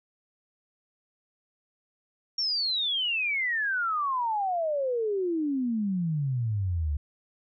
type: exponential sweep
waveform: sine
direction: down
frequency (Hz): 5588 to 70.1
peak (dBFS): -25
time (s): 2.38-6.97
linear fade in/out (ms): 5
effects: none